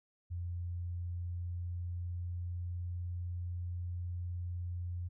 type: tone with pitch glide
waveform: sine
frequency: 87.31 to 88.07 Hz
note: F2 to F2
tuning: 0 to +15 cents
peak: -36 dBFS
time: 0.3-5.09 s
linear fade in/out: 20 ms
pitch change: +15 cents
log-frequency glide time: 0.59-3.14 s
effects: none